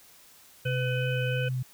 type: harmonic tone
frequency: 503 Hz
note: B4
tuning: 32 cents sharp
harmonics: 1 / 3 / 5 / 6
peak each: -32 / -35 / -37 / -40 dBFS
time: 0.65-1.49 s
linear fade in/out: 10 ms
type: tone with vibrato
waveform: sine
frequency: 128.9 Hz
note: C3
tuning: 26 cents flat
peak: -27 dBFS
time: 0.65-1.63 s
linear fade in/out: 10 ms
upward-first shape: sine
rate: 2.9 Hz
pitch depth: 21 cents each way
effects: white hiss -55 dBFS RMS until 1.73 s